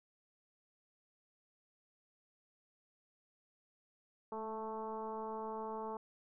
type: tone with frequency modulation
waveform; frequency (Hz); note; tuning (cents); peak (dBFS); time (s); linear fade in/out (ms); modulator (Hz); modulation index
sine; 659.3; E5; 0; -39; 4.32-5.97; 2; 221; 1.9
effects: none